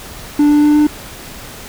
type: tone with pitch steps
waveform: triangle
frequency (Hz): 293.7 / 295.4 / 297.1 / 298.8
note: D4 / D4 / D4 / D4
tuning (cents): 0 / +10 / +20 / +30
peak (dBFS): -5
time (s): 0.39-0.87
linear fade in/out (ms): 5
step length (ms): 120
effects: pink hiss -32 dBFS RMS until 1.68 s